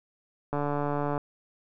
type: click train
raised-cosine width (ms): 1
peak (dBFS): -16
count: 95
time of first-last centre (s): 0.53-1.178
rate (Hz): 145
effects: none